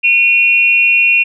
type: tone pair together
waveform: sine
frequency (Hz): 2447 / 2740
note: D#7 / F7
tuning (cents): -29 / -34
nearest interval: major second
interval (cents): 195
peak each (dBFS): -10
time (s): 0.03-1.24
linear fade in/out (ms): 20
effects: none